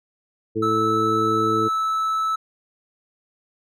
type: harmonic tone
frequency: 110 Hz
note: A2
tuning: in tune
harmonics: 1 / 2 / 3 / 4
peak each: -30 / -30 / -24 / -24 dBFS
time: 0.55-1.69 s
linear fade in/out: 20 ms
type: tone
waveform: triangle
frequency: 1308 Hz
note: E6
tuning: 14 cents flat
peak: -18 dBFS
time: 0.62-2.36 s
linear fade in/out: 10 ms
effects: none